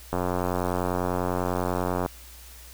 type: click train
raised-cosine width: 1 ms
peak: -12 dBFS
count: 175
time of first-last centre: 0.13-2.061 s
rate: 90.1 Hz
effects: added 60 Hz sine -46 dBFS peak until 2.73 s + white hiss -48 dBFS RMS until 2.73 s